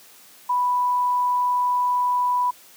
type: tone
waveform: sine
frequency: 987.8 Hz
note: B5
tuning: in tune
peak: -18 dBFS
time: 0.49-2.51 s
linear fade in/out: 10 ms
effects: white hiss -49 dBFS RMS until 2.76 s + high-pass 150 Hz 12 dB/octave